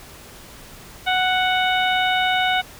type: harmonic tone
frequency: 740 Hz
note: F#5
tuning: in tune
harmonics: 1 / 2 / 3 / 4 / 5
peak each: -20 / -23 / -25 / -26 / -27 dBFS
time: 1.06-2.62 s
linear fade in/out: 20 ms
effects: pink hiss -42 dBFS RMS until 2.79 s